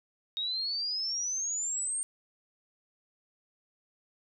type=exponential sweep; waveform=sine; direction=up; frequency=3733 to 8790 Hz; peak=-30 dBFS; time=0.37-2.03 s; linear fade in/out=0 ms; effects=none